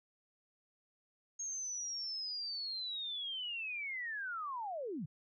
sine linear sweep, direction down, 6550 to 125 Hz, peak -38 dBFS, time 1.39-5.06 s, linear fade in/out 10 ms, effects none

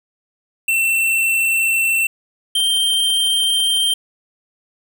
square tone pair in turn, 2691 / 3153 Hz, E7 / G7, +35 / +9 cents, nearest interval minor third, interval 274 cents, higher second, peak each -15 dBFS, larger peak neither, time 0.68-2.07 / 2.55-3.94 s, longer neither, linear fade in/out 5 ms, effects 8-bit

